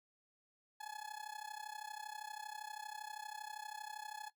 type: tone with amplitude modulation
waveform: 30% pulse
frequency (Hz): 850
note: G#5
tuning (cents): +40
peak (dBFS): -39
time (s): 0.8-4.3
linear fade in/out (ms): 10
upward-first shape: sine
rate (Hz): 32.6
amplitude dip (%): 90
effects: noise-tail reverb RT60 0.1 s tail -17 dB re dry